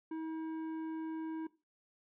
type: tone with tanh clipping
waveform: sine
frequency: 320 Hz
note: D#4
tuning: 49 cents sharp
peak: -39 dBFS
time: 0.11-1.47 s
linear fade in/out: 5 ms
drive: 10 dB
effects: noise-tail reverb RT60 0.3 s tail -18 dB re dry